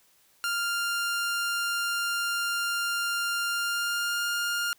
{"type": "tone with pitch glide", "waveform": "sawtooth", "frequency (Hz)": [1396.9, 1409.1], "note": ["F6", "F6"], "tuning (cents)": [0, 15], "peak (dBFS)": -23, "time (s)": [0.44, 4.73], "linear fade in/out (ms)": 0, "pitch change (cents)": 15, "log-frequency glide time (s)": [3.48, 4.26], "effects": ["white hiss -63 dBFS RMS until 4.78 s"]}